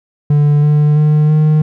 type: tone with pitch steps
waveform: triangle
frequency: 146.83 / 149.05 / 151.31 / 153.6 Hz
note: D3 / D3 / D#3 / D#3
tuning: 0 / +26 / -48 / -22 cents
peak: -5 dBFS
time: 0.3-1.62 s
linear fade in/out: 5 ms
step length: 330 ms
effects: none